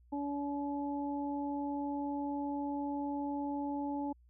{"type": "harmonic tone", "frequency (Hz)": 285.3, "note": "C#4", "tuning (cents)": 50, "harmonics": [1, 2, 3], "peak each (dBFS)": [-35, -45, -40], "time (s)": [0.12, 4.13], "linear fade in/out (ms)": 10, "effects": ["added 60 Hz sine -60 dBFS peak until 4.29 s"]}